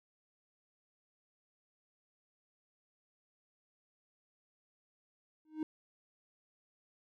triangle tone with exponential growth, 311.1 Hz, D#4, in tune, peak -28 dBFS, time 5.45-5.63 s, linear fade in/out 2 ms, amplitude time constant 37 ms, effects none

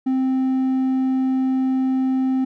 sine tone with hard clipping, 261.6 Hz, C4, in tune, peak -18 dBFS, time 0.06-2.45 s, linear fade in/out 10 ms, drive 3 dB, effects none

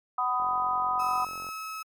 harmonic tone, 249.5 Hz, B3, 18 cents sharp, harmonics 3 / 4 / 5, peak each -31 / -29 / -27 dBFS, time 0.18-1.25 s, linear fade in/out 5 ms
click train, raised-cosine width 1 ms, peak -32 dBFS, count 50, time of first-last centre 0.4-1.489 s, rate 45 Hz
35% pulse tone, 1291 Hz, E6, 37 cents flat, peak -33 dBFS, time 0.99-1.83 s, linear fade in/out 10 ms
effects MP3 96 kbps

